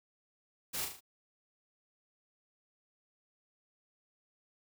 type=noise with echo; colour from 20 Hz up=white; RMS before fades=-37 dBFS; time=0.73-0.86 s; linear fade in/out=20 ms; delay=37 ms; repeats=4; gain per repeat=-5 dB; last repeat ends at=1.008 s; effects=none